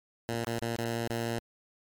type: tone with dropouts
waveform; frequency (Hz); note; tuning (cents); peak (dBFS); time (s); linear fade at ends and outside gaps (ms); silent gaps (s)
10% pulse; 116.3; A#2; -4; -22; 0.29-1.39; 0; 0.445-0.471 / 0.591-0.618 / 0.763-0.786 / 1.075-1.1
effects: MP3 96 kbps